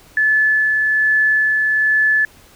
sine tone with tremolo, 1731 Hz, A6, 29 cents flat, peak -11 dBFS, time 0.17-2.25 s, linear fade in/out 2 ms, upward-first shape sine, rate 1.2 Hz, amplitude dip 25%, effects pink hiss -47 dBFS RMS until 2.55 s

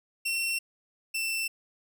sawtooth tone pair in turn, 2714 / 2678 Hz, E7 / E7, +50 / +27 cents, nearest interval unison, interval 23 cents, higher first, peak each -24 / -25 dBFS, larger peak first, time 0.25-0.59 / 1.14-1.48 s, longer neither, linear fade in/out 10 ms, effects none

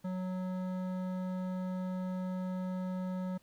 sine tone with hard clipping, 184.5 Hz, F#3, 5 cents flat, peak -36 dBFS, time 0.04-3.38 s, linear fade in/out 10 ms, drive 13 dB, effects pink hiss -68 dBFS RMS until 3.42 s

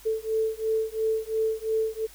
sine beating tone pair, 440 / 442.9 Hz, A4 / A4, 0 / +11 cents, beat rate 2.9 Hz, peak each -27 dBFS, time 0.05-2.07 s, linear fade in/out 20 ms, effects added 50 Hz sine -53 dBFS peak until 2.14 s + white hiss -51 dBFS RMS until 2.14 s

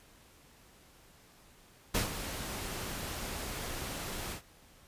pink noise with ADSR envelope, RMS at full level -29 dBFS, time 1.94-4.42 s, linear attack 12 ms, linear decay 130 ms, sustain -10 dB, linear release 100 ms, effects pink hiss -60 dBFS RMS until 4.87 s + resampled to 32000 Hz

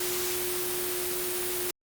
sine tone in noise, 359.7 Hz, F#4, 49 cents flat, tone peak -33 dBFS, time 0-1.71 s, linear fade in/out 5 ms, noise white, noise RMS -31 dBFS, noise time 0-1.71 s, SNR -5 dB, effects Opus 48 kbps

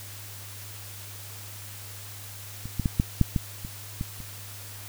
clicks, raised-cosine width 5 ms, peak -24 / -14 / -10 / -8 / -6 / -11 / -23 / -17 / -28 dBFS, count 9, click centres 2.656 / 2.797 / 2.858 / 2.999 / 3.213 / 3.362 / 3.649 / 4.011 / 4.203 s, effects added 101 Hz sine -43 dBFS peak until 4.88 s + white hiss -43 dBFS RMS until 4.88 s

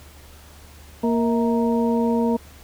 harmonic tone with a mistuned harmonic, 233.1 Hz, A#3, in tune, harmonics 1 / 2 / 3 / 4, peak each -19 / -23 / -30 / -28 dBFS, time 1.03-2.37 s, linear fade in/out 10 ms, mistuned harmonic 3, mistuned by -130 cents, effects added 74 Hz sine -45 dBFS peak until 2.63 s + pink hiss -48 dBFS RMS until 2.63 s

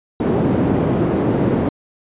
white band-pass noise, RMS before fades -17 dBFS, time 0.2-1.69 s, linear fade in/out 2 ms, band 110 to 330 Hz, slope 12 dB/octave, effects resampled to 8000 Hz

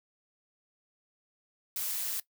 blue noise with amplitude modulation, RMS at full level -31 dBFS, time 1.76-2.2 s, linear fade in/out 2 ms, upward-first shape sine, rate 198 Hz, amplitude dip 65%, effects noise-tail reverb RT60 0.1 s tail -18 dB re dry

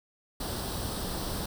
pink noise with comb filter, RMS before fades -34 dBFS, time 0.4-1.46 s, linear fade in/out 5 ms, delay 0.22 ms, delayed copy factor +0.65, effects none

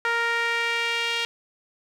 sawtooth tone with band-pass filter sweep, 466.2 Hz, A#4, in tune, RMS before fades -25 dBFS, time 0.05-1.25 s, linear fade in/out 0 ms, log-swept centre 1600 to 3000 Hz, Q 2.1, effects none

